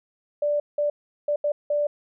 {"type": "tone bursts at uneven times", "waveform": "sine", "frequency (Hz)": 587.3, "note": "D5", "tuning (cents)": 0, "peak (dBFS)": -20, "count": 5, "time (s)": [[0.42, 0.6], [0.78, 0.9], [1.28, 1.36], [1.44, 1.52], [1.7, 1.87]], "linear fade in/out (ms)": 5, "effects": []}